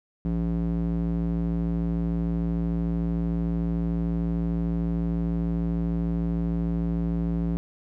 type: tone with band-pass filter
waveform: square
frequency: 56.7 Hz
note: A#1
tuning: 47 cents flat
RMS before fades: -26 dBFS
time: 0.25-7.57 s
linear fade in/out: 0 ms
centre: 200 Hz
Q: 1.9
effects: none